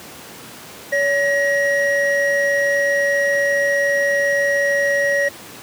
triangle tone pair together, 564.9 / 1900 Hz, C#5 / A#6, +33 / +33 cents, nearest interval octave + major sixth, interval 2100 cents, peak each -16 dBFS, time 0.92-5.29 s, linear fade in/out 10 ms, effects pink hiss -37 dBFS RMS until 5.62 s + high-pass 150 Hz 12 dB/octave

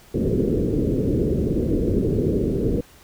white low-pass noise, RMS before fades -21 dBFS, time 0.14-2.81 s, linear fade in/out 5 ms, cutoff 460 Hz, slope 48 dB/octave, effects pink hiss -50 dBFS RMS until 3.03 s

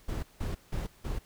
brown noise bursts, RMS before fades -33 dBFS, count 4, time 0.08-1.19 s, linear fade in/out 10 ms, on 150 ms, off 170 ms, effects pink hiss -60 dBFS RMS until 1.25 s

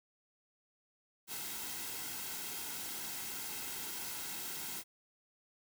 white noise with comb filter, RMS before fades -42 dBFS, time 1.27-4.84 s, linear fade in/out 50 ms, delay 1.7 ms, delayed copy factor -0.55, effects none

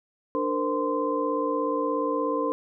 sine tone cluster, 296 / 457.2 / 514 / 1036 Hz, D4 / A#4 / C5 / C6, +14 / -34 / -31 / -17 cents, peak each -29 dBFS, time 0.35-2.52 s, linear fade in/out 0 ms, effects none

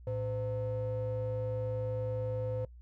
triangle ring-modulated tone, 200 Hz, G3, 35 cents sharp, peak -27 dBFS, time 0.07-2.65 s, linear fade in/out 2 ms, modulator 311 Hz, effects noise-tail reverb RT60 0.1 s tail -23 dB re dry + added 60 Hz sine -49 dBFS peak until 2.81 s

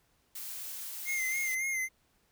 blue noise, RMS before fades -41 dBFS, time 0.35-1.55 s, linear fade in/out 5 ms
square tone with vibrato, 2100 Hz, C7, 6 cents sharp, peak -31 dBFS, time 1.05-1.89 s, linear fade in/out 50 ms, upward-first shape sine, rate 3.6 Hz, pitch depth 46 cents each way
effects pink hiss -71 dBFS RMS until 2.31 s

